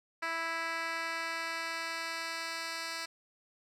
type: tone with band-pass filter sweep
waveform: 10% pulse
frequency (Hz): 329.6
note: E4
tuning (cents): 0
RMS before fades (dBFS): -37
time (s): 0.22-3.06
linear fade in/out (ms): 10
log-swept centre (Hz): 2000 to 4200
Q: 0.96
effects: none